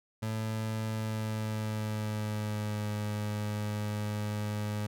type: tone with pitch glide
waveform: 30% pulse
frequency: 109.9 to 105.18 Hz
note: A2 to G#2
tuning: -2 to +22 cents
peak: -29 dBFS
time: 0.22-4.87 s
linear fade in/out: 10 ms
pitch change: -76 cents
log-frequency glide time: 0.91-2.88 s
effects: none